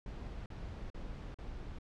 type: noise bursts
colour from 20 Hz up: brown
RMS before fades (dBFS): -44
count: 4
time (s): 0.06-1.786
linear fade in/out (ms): 2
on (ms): 400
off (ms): 42
effects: low-pass 5000 Hz 12 dB/octave